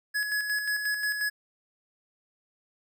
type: tone with tremolo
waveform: square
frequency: 1688 Hz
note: G#6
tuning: 28 cents sharp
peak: -26 dBFS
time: 0.14-1.3 s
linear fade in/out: 20 ms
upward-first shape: square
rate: 5.6 Hz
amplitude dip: 45%
effects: none